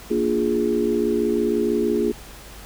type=chord; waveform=sine; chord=Bb dominant seventh; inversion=none; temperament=equal; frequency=233.1 / 293.7 / 349.2 / 415.3 Hz; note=Bb3 / D4 / F4 / Ab4; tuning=0 / 0 / 0 / 0 cents; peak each=-24 / -27 / -23 / -22 dBFS; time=0.1-2.12 s; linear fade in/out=10 ms; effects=added 50 Hz sine -42 dBFS peak until 2.65 s + pink hiss -42 dBFS RMS until 2.65 s